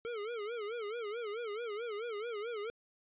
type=tone with vibrato; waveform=square; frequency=443.2 Hz; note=A4; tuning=13 cents sharp; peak=-38 dBFS; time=0.05-2.7 s; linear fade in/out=0 ms; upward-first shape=sine; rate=4.6 Hz; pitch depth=150 cents each way; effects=resampled to 8000 Hz